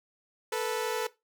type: tone pair together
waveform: sawtooth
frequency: 440 / 491.7 Hz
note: A4 / B4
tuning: 0 / -8 cents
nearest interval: major second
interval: 192 cents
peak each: -27 / -29 dBFS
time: 0.52-1.07 s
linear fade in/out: 5 ms
effects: noise-tail reverb RT60 0.2 s tail -17 dB re dry